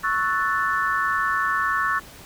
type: chord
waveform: sine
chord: F# minor seventh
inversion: second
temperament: equal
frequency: 1108.7 / 1318.5 / 1480 / 1760 Hz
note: C#6 / E6 / F#6 / A6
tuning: 0 / 0 / 0 / 0 cents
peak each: -24 / -27 / -27 / -25 dBFS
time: 0.03-2 s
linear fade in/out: 20 ms
effects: pink hiss -44 dBFS RMS until 2.25 s